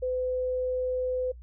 sine tone, 507 Hz, B4, 45 cents sharp, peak -26 dBFS, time 0.02-1.32 s, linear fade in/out 10 ms, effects noise-tail reverb RT60 0.1 s tail -25 dB re dry + added 60 Hz sine -43 dBFS peak until 1.42 s

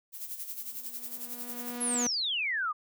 violet noise with tremolo, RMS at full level -37 dBFS, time 0.12-1.79 s, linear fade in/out 50 ms, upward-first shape sine, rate 11 Hz, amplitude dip 65%
sawtooth tone with exponential growth, 242.4 Hz, B3, 32 cents flat, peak -25 dBFS, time 0.5-2.07 s, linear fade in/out 2 ms, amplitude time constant 340 ms
sine exponential sweep, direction down, 11450 to 1161 Hz, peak -28 dBFS, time 1.8-2.73 s, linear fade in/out 20 ms
effects none

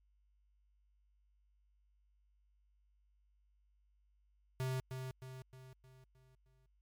square tone with echo, 130 Hz, C3, 11 cents flat, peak -36 dBFS, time 4.6-4.8 s, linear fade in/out 0 ms, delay 310 ms, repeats 6, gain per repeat -6 dB, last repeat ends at 6.66 s, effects added 50 Hz sine -70 dBFS peak until 6.81 s + MP3 96 kbps

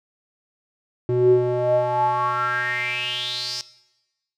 square tone with band-pass filter sweep, 123.1 Hz, B2, 5 cents flat, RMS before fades -21 dBFS, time 1.09-3.61 s, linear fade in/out 0 ms, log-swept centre 290 to 5300 Hz, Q 7.3, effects noise-tail reverb RT60 1.0 s tail -18 dB re dry

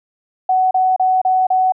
sine tone bursts, 747 Hz, F#5, 16 cents sharp, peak -11 dBFS, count 5, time 0.49-1.722 s, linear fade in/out 5 ms, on 220 ms, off 33 ms, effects none

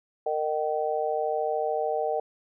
harmonic tone, 153.5 Hz, D#3, 23 cents flat, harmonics 3 / 4 / 5, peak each -29 / -29 / -29 dBFS, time 0.26-2.2 s, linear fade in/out 5 ms, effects none

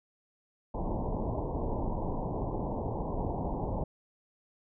pink low-pass noise, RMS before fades -33 dBFS, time 0.74-3.84 s, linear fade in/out 5 ms, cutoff 1000 Hz, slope 96 dB/octave, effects none

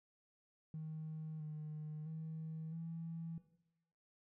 triangle tone with pitch steps, 157 / 153.1 / 159.2 / 165 Hz, D#3 / D#3 / D#3 / E3, +16 / -28 / +40 / +2 cents, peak -39 dBFS, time 0.74-3.38 s, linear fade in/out 2 ms, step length 660 ms, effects noise-tail reverb RT60 0.8 s tail -17 dB re dry + tanh soft clip ceiling -40 dBFS

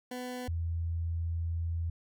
20% pulse / sine tone pair in turn, 249.8 / 83.51 Hz, B3 / E2, +20 / +23 cents, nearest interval octave + perfect fifth, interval 1897 cents, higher first, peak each -32 / -30 dBFS, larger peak second, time 0.11-0.48 / 0.48-1.9 s, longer second, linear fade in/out 5 ms, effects none

